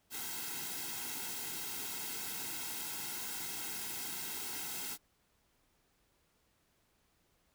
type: noise with comb filter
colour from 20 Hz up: white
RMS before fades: -41 dBFS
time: 0.1-4.98 s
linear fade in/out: 50 ms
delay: 1.7 ms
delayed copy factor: -0.8
effects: pink hiss -74 dBFS RMS until 7.54 s